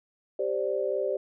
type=chord; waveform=sine; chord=G suspended fourth; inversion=none; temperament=equal; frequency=392 / 523.3 / 587.3 Hz; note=G4 / C5 / D5; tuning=0 / 0 / 0 cents; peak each=-30 dBFS; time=0.39-1.17 s; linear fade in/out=5 ms; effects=none